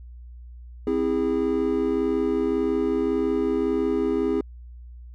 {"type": "chord", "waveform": "triangle", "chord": "C augmented", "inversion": "none", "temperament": "just", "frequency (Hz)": [261.6, 327, 408.8], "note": ["C4", "E4", "G#4"], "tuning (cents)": [0, -14, -27], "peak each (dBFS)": [-24, -24, -22], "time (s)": [0.87, 4.41], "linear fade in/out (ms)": 2, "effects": ["added 60 Hz sine -39 dBFS peak until 5.14 s"]}